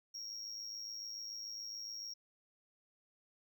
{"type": "tone with amplitude modulation", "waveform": "triangle", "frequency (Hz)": 5588, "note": "F8", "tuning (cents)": 0, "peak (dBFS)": -39, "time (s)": [0.14, 2.14], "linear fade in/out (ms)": 10, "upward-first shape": "sine", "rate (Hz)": 107, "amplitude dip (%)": 60, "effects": []}